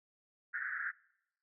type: band-pass noise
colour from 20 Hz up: pink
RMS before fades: -39 dBFS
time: 0.53-0.92 s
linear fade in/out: 20 ms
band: 1400 to 1900 Hz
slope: 96 dB/octave
effects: noise-tail reverb RT60 0.8 s tail -24 dB re dry